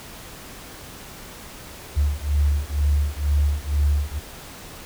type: beating tone pair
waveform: sine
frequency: 71.7 / 73.8 Hz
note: D2 / D2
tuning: -41 / +9 cents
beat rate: 2.1 Hz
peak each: -21 dBFS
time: 1.96-4.2 s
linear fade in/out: 20 ms
effects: pink hiss -40 dBFS RMS until 4.85 s